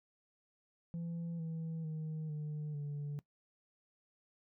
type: tone with pitch steps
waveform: sine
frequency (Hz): 168.6 / 162.48 / 156.58 / 150.9 / 145.42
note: E3 / E3 / D#3 / D3 / D3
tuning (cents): +39 / -25 / +11 / +47 / -17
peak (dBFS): -35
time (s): 0.94-3.19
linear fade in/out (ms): 0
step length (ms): 450
effects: noise-tail reverb RT60 0.1 s tail -22 dB re dry + tanh soft clip ceiling -37 dBFS